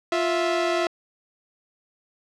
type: tone pair together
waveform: sawtooth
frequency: 349.9 / 657.7 Hz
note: F4 / E5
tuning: +3 / -4 cents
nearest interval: major seventh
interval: 1093 cents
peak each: -20 dBFS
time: 0.12-0.87 s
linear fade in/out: 2 ms
effects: low-pass 5000 Hz 12 dB/octave